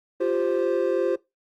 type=chord; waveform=triangle; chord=F suspended second; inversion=none; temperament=equal; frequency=349.2 / 392 / 523.3 Hz; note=F4 / G4 / C5; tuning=0 / 0 / 0 cents; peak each=-23 / -24 / -23 dBFS; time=0.2-1.16 s; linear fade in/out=10 ms; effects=noise-tail reverb RT60 0.2 s tail -20 dB re dry + Opus 24 kbps